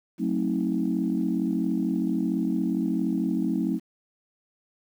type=chord; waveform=sine; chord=F# diminished seventh; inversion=none; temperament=just; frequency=185 / 222 / 266.4 / 319.7 Hz; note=F#3 / A3 / C4 / Eb4; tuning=0 / +16 / +31 / +47 cents; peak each=-28 dBFS; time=0.18-3.8 s; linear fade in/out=50 ms; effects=tanh soft clip ceiling -14 dBFS + 9-bit